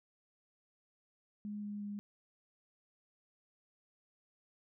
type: tone with pitch steps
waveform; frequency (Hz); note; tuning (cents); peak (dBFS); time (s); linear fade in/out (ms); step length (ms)
sine; 207.7 / 206.1 / 204.6; G#3 / G#3 / G#3; 0 / -13 / -26; -39; 1.45-1.99; 0; 180
effects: none